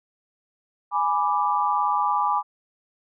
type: chord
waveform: sine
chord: G# diminished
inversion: none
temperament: equal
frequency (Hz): 830.6 / 987.8 / 1174.7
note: G#5 / B5 / D6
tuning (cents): 0 / 0 / 0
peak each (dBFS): -24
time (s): 0.91-2.43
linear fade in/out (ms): 50
effects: none